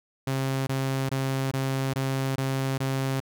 sawtooth tone bursts, 134.1 Hz, C3, 43 cents sharp, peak -21 dBFS, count 7, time 0.27-3.202 s, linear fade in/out 5 ms, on 400 ms, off 22 ms, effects none

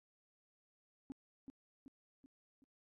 sine tone with echo, 270.9 Hz, C#4, 40 cents flat, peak -40 dBFS, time 1.1-1.12 s, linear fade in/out 0 ms, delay 380 ms, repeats 4, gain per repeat -6 dB, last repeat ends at 2.64 s, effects tanh soft clip ceiling -41 dBFS + AAC 32 kbps

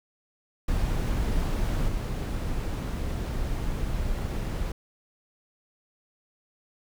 brown noise with level steps, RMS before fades -26 / -29 dBFS, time 0.68-4.72 s, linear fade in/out 5 ms, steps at 1.88 s, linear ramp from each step 5 ms, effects none

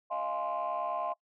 sine chord, F minor seventh, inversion third, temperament equal with one note detuned, 622.3 / 692 / 830.6 / 1046.5 Hz, Eb5 / F5 / Ab5 / C6, 0 / -16 / 0 / 0 cents, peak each -37 / -34 / -39 / -34 dBFS, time 0.1-1.14 s, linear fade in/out 20 ms, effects noise-tail reverb RT60 0.1 s tail -22 dB re dry + tanh soft clip ceiling -25 dBFS

